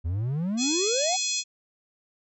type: exponential sweep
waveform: triangle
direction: up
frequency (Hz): 78 to 784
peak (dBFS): -23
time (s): 0.04-1.17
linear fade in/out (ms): 20
type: harmonic tone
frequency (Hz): 843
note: G#5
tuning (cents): +26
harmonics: 3 / 4 / 5 / 6 / 7 / 8 / 9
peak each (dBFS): -35 / -33 / -32 / -36 / -31 / -33 / -34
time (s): 0.57-1.44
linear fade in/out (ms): 50
effects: none